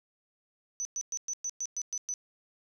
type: tone bursts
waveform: sine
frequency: 6000 Hz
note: F#8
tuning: 23 cents sharp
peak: -31 dBFS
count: 9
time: 0.8-2.139 s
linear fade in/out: 0 ms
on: 51 ms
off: 110 ms
effects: none